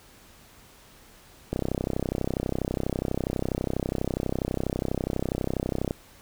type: click train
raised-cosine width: 2 ms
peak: -13 dBFS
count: 142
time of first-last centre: 1.53-5.909 s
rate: 32.2 Hz
effects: pink hiss -53 dBFS RMS until 6.21 s